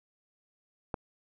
click, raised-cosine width 1 ms, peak -18 dBFS, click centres 0.942 s, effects none

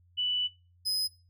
sine / 40% pulse tone pair in turn, 2971 / 5048 Hz, F#7 / D#8, +6 / +24 cents, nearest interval major sixth, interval 918 cents, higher second, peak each -27 dBFS, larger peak neither, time 0.17-0.48 / 0.85-1.08 s, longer first, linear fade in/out 20 ms, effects noise-tail reverb RT60 0.3 s tail -19 dB re dry + added 88 Hz sine -60 dBFS peak until 1.29 s

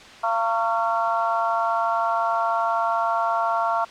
harmonic tone with a mistuned harmonic, 228.3 Hz, A#3, 36 cents flat, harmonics 3 / 4 / 5 / 6, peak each -24 / -25 / -26 / -27 dBFS, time 0.23-3.85 s, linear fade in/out 10 ms, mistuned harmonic 5, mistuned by -39 cents, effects white hiss -43 dBFS RMS until 3.9 s + low-pass 4000 Hz 12 dB/octave

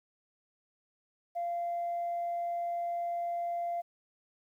sine tone, 691 Hz, F5, 19 cents flat, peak -30 dBFS, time 1.35-3.82 s, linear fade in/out 20 ms, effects tanh soft clip ceiling -28 dBFS + 11-bit

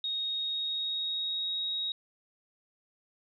sine tone with pitch glide, 3740 to 3786 Hz, A#7 to A#7, +5 to +26 cents, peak -30 dBFS, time 0.04-1.92 s, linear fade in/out 2 ms, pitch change +21 cents, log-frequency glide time 0.28-1.68 s, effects none

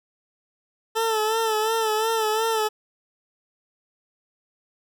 20% pulse tone with vibrato, 440.9 Hz, A4, 4 cents sharp, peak -16 dBFS, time 0.95-2.69 s, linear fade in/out 20 ms, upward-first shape sine, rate 2.8 Hz, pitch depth 51 cents each way, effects none

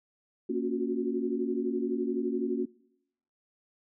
sine chord, Gb major seventh, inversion first, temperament equal with one note detuned, 233.1 / 277.2 / 358.2 / 370 Hz, Bb3 / Db4 / F4 / Gb4, 0 / 0 / +44 / 0 cents, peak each -33 dBFS, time 0.49-2.66 s, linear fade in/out 10 ms, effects noise-tail reverb RT60 0.8 s tail -23 dB re dry

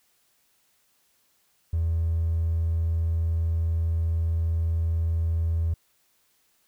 triangle tone with hard clipping, 82.41 Hz, E2, in tune, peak -22 dBFS, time 1.73-5.74 s, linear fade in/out 5 ms, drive 3 dB, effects white hiss -67 dBFS RMS until 6.67 s

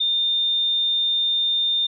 sine tone, 3620 Hz, A7, 48 cents sharp, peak -18 dBFS, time 0-1.87 s, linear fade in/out 10 ms, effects none

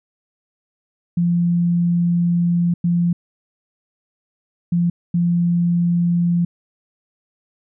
sine tone bursts at uneven times, 172.8 Hz, F3, 18 cents flat, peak -14 dBFS, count 4, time 1.17-2.74 / 2.84-3.13 / 4.72-4.9 / 5.14-6.45 s, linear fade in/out 5 ms, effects none

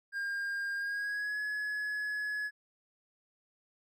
triangle tone with pitch glide, 1609 to 1693.9 Hz, G6 to G#6, +45 to +34 cents, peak -31 dBFS, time 0.12-2.51 s, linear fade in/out 50 ms, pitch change +89 cents, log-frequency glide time 0.76-1.39 s, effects none

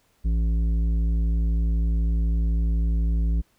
triangle tone with tanh clipping, 56 Hz, A1, 31 cents sharp, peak -21 dBFS, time 0.24-3.42 s, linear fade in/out 20 ms, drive 14 dB, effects pink hiss -65 dBFS RMS until 3.58 s

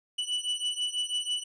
45% pulse beating tone pair, 2960 / 2966.1 Hz, F#7 / F#7, 0 / +4 cents, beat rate 6.1 Hz, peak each -31 / -32 dBFS, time 0.18-1.44 s, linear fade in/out 10 ms, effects resampled to 22050 Hz

